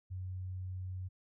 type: tone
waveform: sine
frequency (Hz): 92.5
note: F#2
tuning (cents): 0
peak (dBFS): -38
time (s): 0.1-1.09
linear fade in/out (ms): 20
effects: none